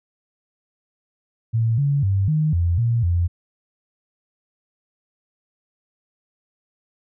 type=tone with pitch steps; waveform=sine; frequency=113.8 / 141.7 / 97.6 / 154.4 / 86 / 117.1 / 86.6 Hz; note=A#2 / C#3 / G2 / D#3 / F2 / A#2 / F2; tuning=-41 / +38 / -7 / -13 / -26 / +8 / -14 cents; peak=-16 dBFS; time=1.53-3.28 s; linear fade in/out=20 ms; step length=250 ms; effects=none